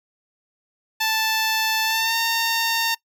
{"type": "tone with pitch glide", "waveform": "10% pulse", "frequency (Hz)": [880, 914.2], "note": ["A5", "A#5"], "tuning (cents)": [0, -34], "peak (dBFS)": -11, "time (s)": [1, 2.95], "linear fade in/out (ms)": 10, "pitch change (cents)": 66, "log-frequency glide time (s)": [1.85, 2.16], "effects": ["noise-tail reverb RT60 0.1 s tail -21 dB re dry"]}